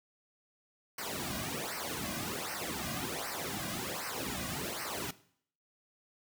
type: noise with flanger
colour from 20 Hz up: pink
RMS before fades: -38 dBFS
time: 0.98-5.11 s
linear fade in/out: 5 ms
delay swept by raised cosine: 0.28 to 2.28 ms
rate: 1.3 Hz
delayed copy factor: -0.9
effects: noise-tail reverb RT60 0.6 s tail -18 dB re dry + high-pass 60 Hz 12 dB/octave